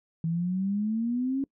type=exponential sweep; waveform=sine; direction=up; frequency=161.3 to 277.2 Hz; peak=-25 dBFS; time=0.24-1.44 s; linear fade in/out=2 ms; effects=noise-tail reverb RT60 0.1 s tail -24 dB re dry